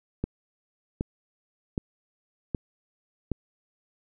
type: click train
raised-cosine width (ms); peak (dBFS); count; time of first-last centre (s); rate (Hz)
3; -14; 5; 0.24-3.317; 1.3
effects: none